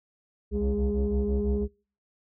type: tone cluster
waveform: sine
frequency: 63.3 / 69.3 / 205 / 412.1 Hz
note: B1 / C#2 / G#3 / G#4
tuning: +43 / 0 / -22 / -13 cents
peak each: -28 dBFS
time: 0.51-1.68 s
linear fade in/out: 50 ms
effects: noise-tail reverb RT60 0.4 s tail -25 dB re dry + tanh soft clip ceiling -18 dBFS